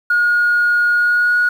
sine tone with pitch glide, 1437 to 1452.9 Hz, F6 to F#6, +49 to -32 cents, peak -10 dBFS, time 0.1-1.49 s, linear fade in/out 5 ms, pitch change +19 cents, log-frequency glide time 0.93-1.38 s, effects tanh soft clip ceiling -8 dBFS + 7-bit

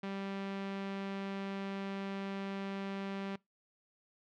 sawtooth tone with low-pass filter, 196 Hz, G3, in tune, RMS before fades -40 dBFS, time 0.03-3.36 s, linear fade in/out 5 ms, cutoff 3100 Hz, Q 1.1, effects noise-tail reverb RT60 0.2 s tail -24 dB re dry

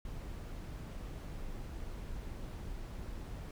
brown noise, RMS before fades -43 dBFS, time 0.05-3.51 s, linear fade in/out 2 ms, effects none

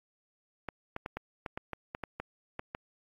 clicks, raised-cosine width 0.5 ms, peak -21 dBFS, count 12, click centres 0.687 / 0.964 / 1.061 / 1.17 / 1.462 / 1.575 / 1.733 / 1.949 / 2.037 / 2.2 / 2.594 / 2.749 s, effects AAC 32 kbps

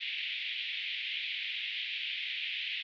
white band-pass noise, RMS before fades -37 dBFS, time 0-2.83 s, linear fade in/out 20 ms, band 2100 to 3500 Hz, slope 48 dB/octave, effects none

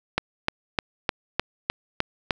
click train, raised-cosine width 0.3 ms, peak -5 dBFS, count 8, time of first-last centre 0.18-2.308 s, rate 3.29 Hz, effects none

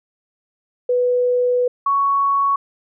sine tone pair in turn, 493.9 / 1113.9 Hz, B4 / C#6, 0 / +8 cents, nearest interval octave + major second, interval 1408 cents, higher second, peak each -14 dBFS, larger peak neither, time 0.89-1.68 / 1.86-2.56 s, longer first, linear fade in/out 5 ms, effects none

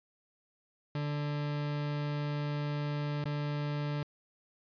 40% pulse tone with dropouts, 146.83 Hz, D3, in tune, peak -31 dBFS, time 0.95-4.03 s, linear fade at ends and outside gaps 2 ms, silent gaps 3.241-3.255 s, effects resampled to 11025 Hz

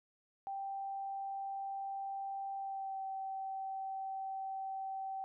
sine tone with pitch glide, 784 to 771.9 Hz, G5 to G5, 0 to -27 cents, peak -38 dBFS, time 0.47-5.24 s, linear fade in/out 0 ms, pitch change -27 cents, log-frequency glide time 2.56-3.01 s, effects none

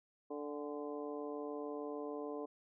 harmonic tone with a mistuned harmonic, 146.83 Hz, D3, in tune, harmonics 2 / 3 / 4 / 5 / 6 / 7, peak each -45 / -43 / -48 / -52 / -57 / -52 dBFS, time 0.3-2.46 s, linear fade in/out 10 ms, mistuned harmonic 6, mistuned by -89 cents, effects none

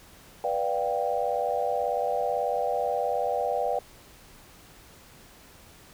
sine chord, G dominant seventh, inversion first, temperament just, 490 / 588 / 705.6 / 784 Hz, B4 / D5 / F5 / G5, -14 / +2 / +18 / 0 cents, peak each -30 dBFS, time 0.44-3.79 s, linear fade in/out 2 ms, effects pink hiss -52 dBFS RMS until 5.93 s

